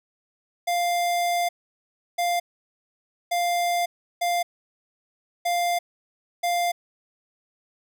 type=tone bursts at uneven times; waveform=square; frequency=698.5 Hz; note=F5; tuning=in tune; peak=-22 dBFS; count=6; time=0.67-1.49 / 2.18-2.4 / 3.31-3.86 / 4.21-4.43 / 5.45-5.79 / 6.43-6.72 s; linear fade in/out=10 ms; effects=none